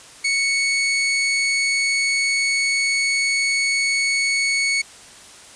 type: tone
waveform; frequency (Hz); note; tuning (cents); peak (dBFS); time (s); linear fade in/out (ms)
sawtooth; 2217; C#7; 0; -14; 0.24-4.82; 10
effects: white hiss -43 dBFS RMS until 5.55 s + resampled to 22050 Hz